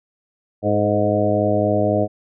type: harmonic tone with a mistuned harmonic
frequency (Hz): 103.83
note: G#2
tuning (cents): 0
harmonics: 1 / 2 / 3 / 4 / 5 / 6 / 7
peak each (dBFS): -23 / -24 / -23 / -25 / -23 / -20 / -26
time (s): 0.62-2.08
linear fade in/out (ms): 50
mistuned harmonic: 4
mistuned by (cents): +41
effects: none